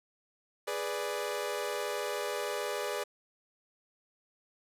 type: chord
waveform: sawtooth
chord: G# diminished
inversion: none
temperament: equal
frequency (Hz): 415.3 / 493.9 / 587.3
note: G#4 / B4 / D5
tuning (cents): 0 / 0 / 0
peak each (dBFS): -33 / -34 / -33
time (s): 0.67-3.04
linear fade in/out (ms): 10
effects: resampled to 32000 Hz + 9-bit